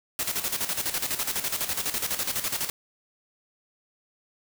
white noise with tremolo, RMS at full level -27 dBFS, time 0.19-2.7 s, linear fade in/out 2 ms, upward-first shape square, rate 12 Hz, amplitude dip 65%, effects none

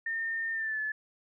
sine tone with pitch glide, 1817 to 1728.9 Hz, A#6 to A6, -45 to -31 cents, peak -30 dBFS, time 0.06-0.92 s, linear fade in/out 5 ms, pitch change -86 cents, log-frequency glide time 0.52-0.8 s, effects none

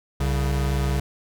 square tone pair together, 65.41 / 138.6 Hz, C2 / C#3, 0 / 0 cents, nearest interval octave + minor second, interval 1300 cents, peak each -23 / -26 dBFS, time 0.2-1 s, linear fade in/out 5 ms, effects none

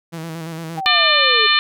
sawtooth tone with vibrato, 163.4 Hz, E3, 15 cents flat, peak -23 dBFS, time 0.12-0.81 s, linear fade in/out 20 ms, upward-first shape square, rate 8.7 Hz, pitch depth 39 cents each way
sine linear sweep, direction down, 799 to 414.1 Hz, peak -22 dBFS, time 0.77-1.47 s, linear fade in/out 10 ms
harmonic tone, 598 Hz, D5, 31 cents sharp, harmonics 2 / 3 / 4 / 5 / 6 / 7, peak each -19 / -19 / -19 / -19 / -19 / -19 dBFS, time 0.86-1.59 s, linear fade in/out 0 ms
effects none

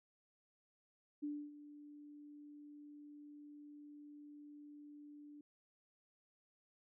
sine tone with ADSR envelope, 293.7 Hz, D4, in tune, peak -38 dBFS, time 1.22-5.41 s, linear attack 19 ms, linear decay 270 ms, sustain -15 dB, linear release 3 ms, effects none

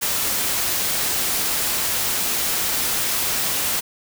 white noise, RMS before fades -22 dBFS, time 0.01-3.81 s, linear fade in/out 20 ms, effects none

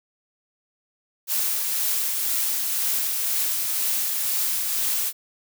blue noise with tremolo, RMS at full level -23 dBFS, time 1.27-5.13 s, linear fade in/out 50 ms, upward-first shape triangle, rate 2 Hz, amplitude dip 30%, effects none

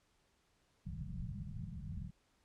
white low-pass noise, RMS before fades -44 dBFS, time 0.85-2.11 s, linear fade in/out 20 ms, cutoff 200 Hz, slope 96 dB/octave, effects pink hiss -75 dBFS RMS until 2.44 s + low-pass 9000 Hz 12 dB/octave

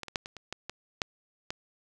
clicks, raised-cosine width 0.2 ms, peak -20 / -24 / -11 / -23 / -26 / -18 / -19 / -10 / -16 dBFS, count 9, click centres 0.033 / 0.083 / 0.158 / 0.259 / 0.367 / 0.526 / 0.696 / 1.018 / 1.505 s, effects none

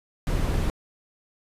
brown noise, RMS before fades -24 dBFS, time 0.27-0.7 s, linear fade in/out 0 ms, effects resampled to 32000 Hz

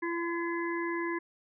harmonic tone, 339.6 Hz, F4, 48 cents flat, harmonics 1 / 3 / 5 / 6, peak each -32 / -37 / -39 / -40 dBFS, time 0.02-1.19 s, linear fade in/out 10 ms, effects none

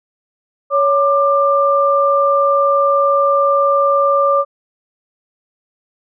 sine tone pair together, 559.9 / 1189 Hz, C#5 / D6, +17 / +21 cents, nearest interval octave + minor second, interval 1304 cents, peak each -13 dBFS, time 0.7-4.45 s, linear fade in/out 50 ms, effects none

